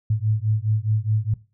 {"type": "beating tone pair", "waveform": "sine", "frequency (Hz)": [105.8, 110.6], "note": ["G#2", "A2"], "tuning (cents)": [33, 9], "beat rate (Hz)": 4.8, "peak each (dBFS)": -22, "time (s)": [0.1, 1.34], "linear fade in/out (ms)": 5, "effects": ["noise-tail reverb RT60 0.3 s tail -18 dB re dry"]}